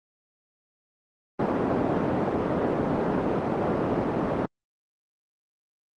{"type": "band-pass noise", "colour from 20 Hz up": "pink", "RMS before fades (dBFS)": -25, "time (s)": [1.39, 4.46], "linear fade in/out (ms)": 5, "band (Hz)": [190, 760], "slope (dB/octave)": 12, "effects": ["Opus 24 kbps"]}